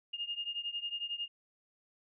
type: beating tone pair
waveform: sine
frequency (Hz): 2830 / 2841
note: F7 / F7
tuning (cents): +22 / +29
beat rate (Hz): 11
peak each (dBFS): -38 / -40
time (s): 0.13-1.28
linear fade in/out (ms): 10
effects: none